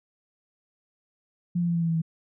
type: tone with pitch steps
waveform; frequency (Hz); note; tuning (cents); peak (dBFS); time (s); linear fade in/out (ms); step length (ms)
sine; 174.61 / 172.5 / 170.42 / 168.37 / 166.34 / 164.33 / 162.35; F3 / F3 / F3 / E3 / E3 / E3 / E3; 0 / -21 / -42 / +37 / +16 / -5 / -26; -22; 1.55-2.019; 10; 67
effects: none